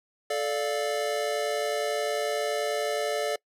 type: chord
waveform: square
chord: D minor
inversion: second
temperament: equal with one note detuned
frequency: 436.7 / 587.3 / 698.5 Hz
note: A4 / D5 / F5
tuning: -13 / 0 / 0 cents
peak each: -31 / -30 / -34 dBFS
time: 0.3-3.36 s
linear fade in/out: 5 ms
effects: noise-tail reverb RT60 0.1 s tail -24 dB re dry + low-pass 12000 Hz 12 dB/octave